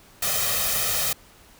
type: noise with comb filter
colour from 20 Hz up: white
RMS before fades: -24 dBFS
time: 0.22-1.13 s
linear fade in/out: 5 ms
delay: 1.6 ms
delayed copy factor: +0.75
effects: pink hiss -52 dBFS RMS until 1.59 s

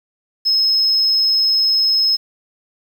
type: tone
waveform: sine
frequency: 5170 Hz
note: E8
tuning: 34 cents flat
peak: -11 dBFS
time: 0.45-2.17 s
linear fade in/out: 20 ms
effects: tanh soft clip ceiling -8 dBFS + 7-bit

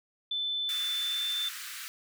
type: tone with pitch glide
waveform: sine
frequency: 3520 to 3547 Hz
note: A7 to A7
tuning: 0 to +13 cents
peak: -29 dBFS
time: 0.31-1.49 s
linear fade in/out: 5 ms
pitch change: +13 cents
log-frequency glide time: 0.9-1.27 s
type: high-pass noise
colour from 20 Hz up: pink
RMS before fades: -41 dBFS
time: 0.69-1.88 s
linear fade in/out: 0 ms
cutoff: 1300 Hz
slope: 48 dB/octave
effects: none

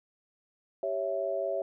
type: chord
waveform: sine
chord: C# diminished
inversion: second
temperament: equal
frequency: 392 / 554.4 / 659.3 Hz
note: G4 / C#5 / E5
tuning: 0 / 0 / 0 cents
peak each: -36 / -32 / -32 dBFS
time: 0.83-1.62 s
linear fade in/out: 2 ms
effects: none

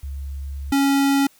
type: tone pair in turn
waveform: sine / square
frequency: 69.3 / 277.2 Hz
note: C#2 / C#4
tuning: 0 / 0 cents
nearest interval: 2 octaves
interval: 2400 cents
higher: second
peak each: -27 / -16 dBFS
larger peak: second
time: 0.03-0.72 / 0.72-1.27 s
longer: first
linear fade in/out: 5 ms
effects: white hiss -55 dBFS RMS until 1.39 s

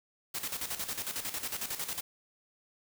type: noise with tremolo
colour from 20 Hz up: white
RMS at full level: -35 dBFS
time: 0.34-2.01 s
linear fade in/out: 10 ms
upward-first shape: square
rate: 11 Hz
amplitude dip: 65%
effects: none

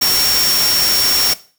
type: tone in noise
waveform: sine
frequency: 5520 Hz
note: F8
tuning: 21 cents flat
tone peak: -14 dBFS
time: 0.01-1.34 s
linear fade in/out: 10 ms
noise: white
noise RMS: -17 dBFS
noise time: 0.01-1.34 s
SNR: 0 dB
effects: noise-tail reverb RT60 0.4 s tail -17 dB re dry

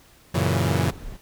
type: chord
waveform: sawtooth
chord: F# dominant seventh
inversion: none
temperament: equal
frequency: 92.5 / 116.54 / 138.59 / 164.81 Hz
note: F#2 / A#2 / C#3 / E3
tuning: 0 / 0 / 0 / 0 cents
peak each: -20 / -22 / -21 / -22 dBFS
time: 0.34-0.91 s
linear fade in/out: 10 ms
type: noise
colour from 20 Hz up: brown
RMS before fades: -36 dBFS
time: 0.87-1.17 s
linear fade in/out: 10 ms
effects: pink hiss -54 dBFS RMS until 1.21 s

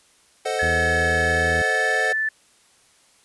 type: chord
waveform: square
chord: A diminished seventh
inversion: none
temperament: equal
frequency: 440 / 523.3 / 622.3 / 740 Hz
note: A4 / C5 / Eb5 / Gb5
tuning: 0 / 0 / 0 / 0 cents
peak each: -29 / -29 / -30 / -28 dBFS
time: 0.45-2.13 s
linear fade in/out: 10 ms
type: tone with pitch glide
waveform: sine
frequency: 1708 to 1756 Hz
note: G#6 to A6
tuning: +48 to -4 cents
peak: -20 dBFS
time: 0.59-2.29 s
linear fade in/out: 5 ms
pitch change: +48 cents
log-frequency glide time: 1.08-2.09 s
type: harmonic tone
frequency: 82.41 Hz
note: E2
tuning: in tune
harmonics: 1 / 2 / 3 / 4 / 5 / 6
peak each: -26 / -32 / -36 / -38 / -40 / -42 dBFS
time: 0.62-1.62 s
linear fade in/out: 5 ms
effects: white hiss -57 dBFS RMS until 3.24 s + resampled to 24000 Hz

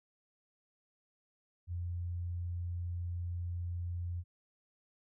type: tone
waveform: sine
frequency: 87.31 Hz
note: F2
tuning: in tune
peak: -35 dBFS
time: 1.67-4.24 s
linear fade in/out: 50 ms
effects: none

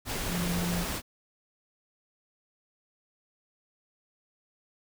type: tone in noise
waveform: sine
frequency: 174.61 Hz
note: F3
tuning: in tune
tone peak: -29 dBFS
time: 0.28-0.86 s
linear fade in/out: 50 ms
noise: pink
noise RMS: -33 dBFS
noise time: 0.05-1.02 s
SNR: +1 dB
effects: none

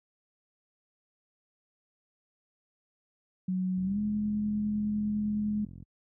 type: tone with pitch glide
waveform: sine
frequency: 185 to 210.1 Hz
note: F#3 to G#3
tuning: 0 to +20 cents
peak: -27 dBFS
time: 3.48-5.65 s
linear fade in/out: 5 ms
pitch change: +220 cents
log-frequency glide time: 3.83-4 s
type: click train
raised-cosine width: 5 ms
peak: -33 dBFS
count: 91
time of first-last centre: 3.78-5.825 s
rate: 44 Hz
effects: high-pass 60 Hz 12 dB/octave

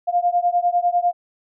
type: beating tone pair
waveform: sine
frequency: 698.5 / 708.5 Hz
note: F5 / F5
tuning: 0 / +25 cents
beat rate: 10 Hz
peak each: -19 dBFS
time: 0.07-1.13 s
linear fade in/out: 20 ms
effects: none

